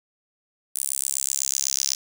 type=tone with high-pass filter sweep; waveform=sawtooth; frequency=68 Hz; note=C#2; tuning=33 cents flat; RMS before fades=-26 dBFS; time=0.75-1.95 s; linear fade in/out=5 ms; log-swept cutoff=9500 to 5600 Hz; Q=3.6; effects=none